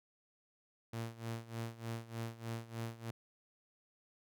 sawtooth tone with tremolo, 114.9 Hz, A#2, 25 cents flat, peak -34 dBFS, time 0.93-3.11 s, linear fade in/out 5 ms, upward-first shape sine, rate 3.3 Hz, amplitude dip 85%, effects none

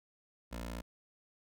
15% pulse tone with notch filter, 58.3 Hz, A#1, 1 cent sharp, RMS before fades -42 dBFS, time 0.51-0.82 s, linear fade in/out 20 ms, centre 130 Hz, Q 1.1, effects none

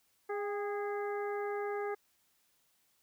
harmonic tone with a mistuned harmonic, 411.4 Hz, G#4, 16 cents flat, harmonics 1 / 2 / 3 / 4 / 5, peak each -35 / -41 / -45 / -47 / -49 dBFS, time 0.29-1.95 s, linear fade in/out 10 ms, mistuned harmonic 2, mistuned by -35 cents, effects white hiss -73 dBFS RMS until 3.02 s

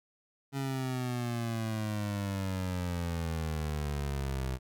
25% pulse exponential sweep, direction down, 138.59 to 63.8 Hz, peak -28 dBFS, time 0.52-4.59 s, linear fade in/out 50 ms, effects none

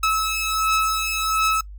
sawtooth beating tone pair, 1297 / 1298.4 Hz, E6 / E6, -28 / -27 cents, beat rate 1.4 Hz, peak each -20 / -18 dBFS, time 0.03-1.61 s, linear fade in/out 5 ms, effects noise-tail reverb RT60 0.1 s tail -22 dB re dry + added 50 Hz sine -35 dBFS peak until 1.78 s

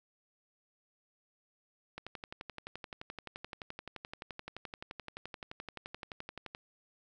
click train, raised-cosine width 0.3 ms, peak -26 dBFS, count 54, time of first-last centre 1.98-6.549 s, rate 11.6 Hz, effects none

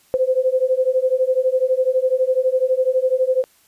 sine beating tone pair, 510 / 522 Hz, C5 / C5, -44 / -4 cents, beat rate 12 Hz, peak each -18 / -18 dBFS, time 0.14-3.44 s, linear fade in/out 0 ms, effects white hiss -56 dBFS RMS until 3.67 s + resampled to 32000 Hz

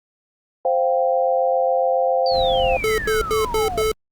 sine chord, C suspended fourth, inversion none, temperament just, 523.3 / 697.7 / 784.9 Hz, C5 / F5 / G5, 0 / -2 / +2 cents, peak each -18 / -21 / -23 dBFS, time 0.65-2.77 s, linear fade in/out 2 ms
sine exponential sweep, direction down, 4699 to 640 Hz, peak -25 dBFS, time 2.26-3.82 s, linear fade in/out 2 ms
brown noise, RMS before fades -31 dBFS, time 2.3-3.94 s, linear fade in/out 50 ms
square tone bursts, 435.7 Hz, A4, 17 cents flat, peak -18 dBFS, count 5, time 2.84-3.916 s, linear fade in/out 0 ms, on 140 ms, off 94 ms
effects Opus 32 kbps

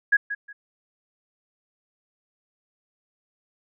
sine tone with echo, 1661.2 Hz, G#6, in tune, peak -14 dBFS, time 0.12-0.17 s, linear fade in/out 10 ms, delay 180 ms, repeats 2, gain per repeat -12 dB, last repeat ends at 0.53 s, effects none

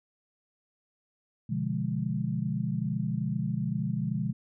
sine chord, B diminished seventh, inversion none, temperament equal with one note detuned, 124.4 / 146.83 / 174.61 / 207.7 Hz, B2 / D3 / F3 / Ab3, +13 / 0 / 0 / 0 cents, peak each -33 dBFS, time 1.49-4.33 s, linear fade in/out 10 ms, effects none

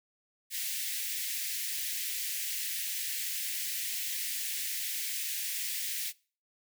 white high-pass noise, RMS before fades -35 dBFS, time 0.5-6.13 s, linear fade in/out 50 ms, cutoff 1800 Hz, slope 48 dB/octave, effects noise-tail reverb RT60 0.4 s tail -23 dB re dry

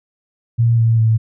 sine tone with pitch steps, 116.54 / 114.08 / 111.66 Hz, A#2 / A#2 / A2, 0 / -37 / +26 cents, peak -10 dBFS, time 0.58-1.18 s, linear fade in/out 20 ms, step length 200 ms, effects none

